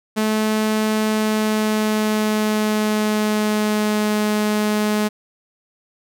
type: tone with pitch glide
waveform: sawtooth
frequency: 216.2 to 211.4 Hz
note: A3 to G#3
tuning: -30 to +31 cents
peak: -13 dBFS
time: 0.16-5.09 s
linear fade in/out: 20 ms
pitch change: -39 cents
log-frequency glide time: 1-4.19 s
effects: none